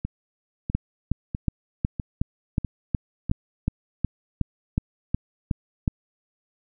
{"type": "two click trains", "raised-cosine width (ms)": 5, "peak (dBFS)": [-9, -15], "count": [15, 6], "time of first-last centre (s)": [[0.75, 5.878], [0.05, 3.297]], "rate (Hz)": [2.73, 1.54], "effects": []}